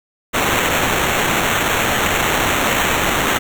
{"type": "noise with sample-and-hold", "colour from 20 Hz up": "white", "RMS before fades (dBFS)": -17, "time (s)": [0.33, 3.39], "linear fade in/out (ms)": 20, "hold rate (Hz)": 4900, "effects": []}